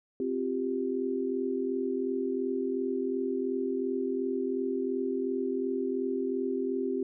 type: chord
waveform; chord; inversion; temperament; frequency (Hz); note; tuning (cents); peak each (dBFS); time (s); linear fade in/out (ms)
sine; C suspended fourth; none; equal; 261.6 / 349.2 / 392; C4 / F4 / G4; 0 / 0 / 0; -32 / -35 / -31; 0.2-7.03; 2
effects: none